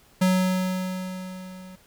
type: tone with level ramp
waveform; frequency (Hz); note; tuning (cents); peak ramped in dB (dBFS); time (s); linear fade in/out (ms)
square; 185.3; F#3; +3; -17 to -42; 0.21-1.76; 10
effects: pink hiss -57 dBFS RMS until 1.86 s